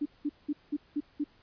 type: tone bursts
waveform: sine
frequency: 293.7 Hz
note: D4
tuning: in tune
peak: -27 dBFS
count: 6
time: 0.01-1.242 s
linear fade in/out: 10 ms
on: 47 ms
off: 190 ms
effects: pink hiss -63 dBFS RMS until 1.42 s + resampled to 11025 Hz